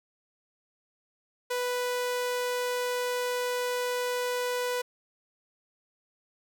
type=tone; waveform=sawtooth; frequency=493.9 Hz; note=B4; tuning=in tune; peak=-24 dBFS; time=1.5-4.82 s; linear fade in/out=10 ms; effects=none